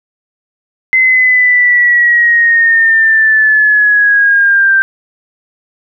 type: linear sweep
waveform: sine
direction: down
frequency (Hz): 2059 to 1565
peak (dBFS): -5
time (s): 0.93-4.82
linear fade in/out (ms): 0
effects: none